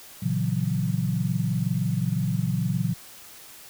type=chord; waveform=sine; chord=F# dominant seventh; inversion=first; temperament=equal with one note detuned; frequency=116.54 / 138.59 / 164.81 / 184.14 Hz; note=A#2 / C#3 / E3 / F#3; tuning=0 / 0 / 0 / -8 cents; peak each=-28 dBFS; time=0.22-2.94 s; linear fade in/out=10 ms; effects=white hiss -46 dBFS RMS until 3.69 s